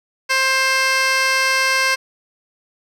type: tone with band-pass filter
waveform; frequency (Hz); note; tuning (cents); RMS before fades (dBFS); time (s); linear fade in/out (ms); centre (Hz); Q
15% pulse; 528; C5; +16; -17; 0.29-1.96; 20; 3400; 0.85
effects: 8-bit